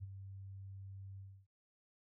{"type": "tone with ADSR envelope", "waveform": "sine", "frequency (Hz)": 97.1, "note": "G2", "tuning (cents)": -16, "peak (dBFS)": -40, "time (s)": [0, 1.47], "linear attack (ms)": 34, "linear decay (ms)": 24, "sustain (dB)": -7, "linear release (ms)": 290, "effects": []}